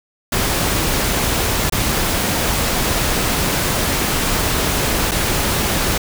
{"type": "noise with dropouts", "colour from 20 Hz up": "pink", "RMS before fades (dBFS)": -18, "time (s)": [0.32, 5.98], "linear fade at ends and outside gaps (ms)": 5, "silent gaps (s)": [[1.698, 1.722], [5.112, 5.116]], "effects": []}